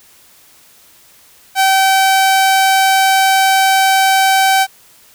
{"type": "tone", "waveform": "sawtooth", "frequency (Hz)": 770, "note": "G5", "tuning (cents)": -31, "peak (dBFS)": -5, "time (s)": [1.55, 4.67], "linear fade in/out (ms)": 50, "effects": ["white hiss -46 dBFS RMS until 5.14 s"]}